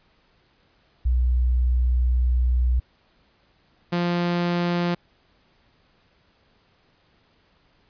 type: tone pair in turn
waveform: sine / sawtooth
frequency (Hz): 61.6 / 174.23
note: B1 / F3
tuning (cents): -4 / -4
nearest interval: octave + tritone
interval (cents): 1800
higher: second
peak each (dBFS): -17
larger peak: neither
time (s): 1.05-2.8 / 3.92-4.95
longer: first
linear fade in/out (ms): 10
effects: pink hiss -62 dBFS RMS until 7.89 s + resampled to 11025 Hz